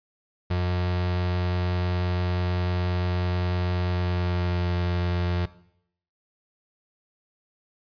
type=tone with pitch glide; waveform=35% pulse; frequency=89.4 to 88.12 Hz; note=F2 to F2; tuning=+41 to +16 cents; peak=-21 dBFS; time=0.5-5.46 s; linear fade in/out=10 ms; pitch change=-25 cents; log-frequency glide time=3.87-4.74 s; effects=noise-tail reverb RT60 0.7 s tail -17 dB re dry + resampled to 11025 Hz